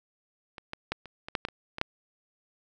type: clicks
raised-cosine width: 0.3 ms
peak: -25 / -19 / -13 / -28 / -22 / -11 / -13 / -27 / -20 / -9 dBFS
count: 10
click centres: 0.582 / 0.734 / 0.92 / 1.057 / 1.285 / 1.352 / 1.451 / 1.486 / 1.784 / 1.814 s
effects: none